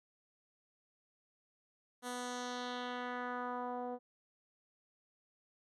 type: tone with low-pass filter sweep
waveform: 10% pulse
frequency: 246.9 Hz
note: B3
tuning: in tune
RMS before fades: -41 dBFS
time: 2.02-3.99 s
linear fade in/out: 50 ms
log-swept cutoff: 11000 to 580 Hz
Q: 1.7
effects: none